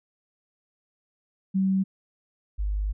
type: tone pair in turn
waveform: sine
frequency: 191.3 / 50.67 Hz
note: G3 / G#1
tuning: -42 / -42 cents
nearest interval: octave + major seventh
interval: 2300 cents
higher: first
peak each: -20 / -24 dBFS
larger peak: first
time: 1.54-1.84 / 2.58-2.93 s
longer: second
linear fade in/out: 20 ms
effects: none